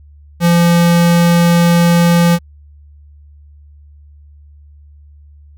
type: tone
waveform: square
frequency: 171.4 Hz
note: F3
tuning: 32 cents flat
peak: -8 dBFS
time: 0.4-2.39 s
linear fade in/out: 50 ms
effects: added 73 Hz sine -38 dBFS peak until 5.57 s